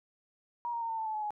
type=tone with pitch steps; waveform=sine; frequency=951 / 934.1 / 917.5 / 901.3 / 885.3 / 869.6 / 854.1 / 839 Hz; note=A#5 / A#5 / A#5 / A5 / A5 / A5 / G#5 / G#5; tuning=+34 / +3 / -28 / +41 / +10 / -21 / +48 / +17 cents; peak=-32 dBFS; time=0.65-1.306 s; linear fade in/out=0 ms; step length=82 ms; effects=none